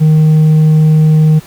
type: tone with hard clipping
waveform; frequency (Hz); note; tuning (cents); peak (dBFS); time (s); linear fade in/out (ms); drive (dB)
triangle; 155.56; D#3; 0; -3; 0-1.4; 20; 1
effects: pink hiss -37 dBFS RMS until 1.46 s